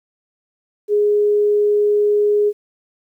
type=tone; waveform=sine; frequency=415.3 Hz; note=G#4; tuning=in tune; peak=-12 dBFS; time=0.88-2.53 s; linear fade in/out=50 ms; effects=9-bit